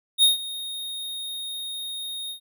square tone with ADSR envelope, 3713 Hz, A#7, 8 cents flat, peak -13 dBFS, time 0.18-2.4 s, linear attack 50 ms, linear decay 140 ms, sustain -18 dB, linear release 100 ms, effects none

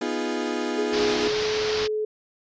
35% pulse chord, F half-diminished seventh, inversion second, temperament equal, 246.9 / 311.1 / 349.2 / 415.3 Hz, Cb4 / Eb4 / F4 / Ab4, 0 / 0 / 0 / 0 cents, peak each -29 dBFS, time 0.01-1.28 s, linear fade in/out 5 ms
sine tone with pitch glide, 418.6 to 428.6 Hz, G#4 to A4, +14 to -45 cents, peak -23 dBFS, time 0.78-2.05 s, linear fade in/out 5 ms, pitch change +41 cents, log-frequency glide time 1.15-1.46 s
white low-pass noise, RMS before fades -30 dBFS, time 0.92-1.88 s, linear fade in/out 20 ms, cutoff 5500 Hz, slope 48 dB/octave
violet noise with exponential growth, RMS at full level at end -39 dBFS, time 0.92-1.43 s, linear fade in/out 5 ms, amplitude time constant 110 ms
effects resampled to 16000 Hz

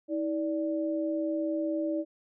sine tone pair together, 320.3 / 584 Hz, E4 / D5, -50 / -10 cents, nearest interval minor seventh, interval 1040 cents, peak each -29 / -32 dBFS, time 0.08-2.05 s, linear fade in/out 50 ms, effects none

